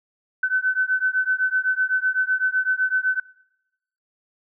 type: beating tone pair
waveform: sine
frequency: 1513 / 1520.9 Hz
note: F#6 / F#6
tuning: +38 / +47 cents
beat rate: 7.9 Hz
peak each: -22 dBFS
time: 0.43-3.2 s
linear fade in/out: 5 ms
effects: noise-tail reverb RT60 0.9 s tail -23 dB re dry